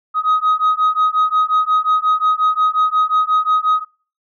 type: beating tone pair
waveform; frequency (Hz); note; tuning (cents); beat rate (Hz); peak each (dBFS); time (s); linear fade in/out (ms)
sine; 1255 / 1260.6; D#6 / D#6; +15 / +22; 5.6; -14; 0.14-3.85; 50
effects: noise-tail reverb RT60 0.4 s tail -23 dB re dry + tanh soft clip ceiling -9 dBFS